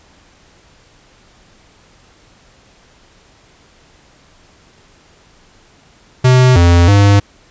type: tone with pitch steps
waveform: square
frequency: 127.5 / 86.4 / 100.9 Hz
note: C3 / F2 / G#2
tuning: -44 / -18 / -49 cents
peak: -6 dBFS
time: 6.24-7.2 s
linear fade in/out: 10 ms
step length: 320 ms
effects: pink hiss -48 dBFS RMS until 7.5 s + resampled to 16000 Hz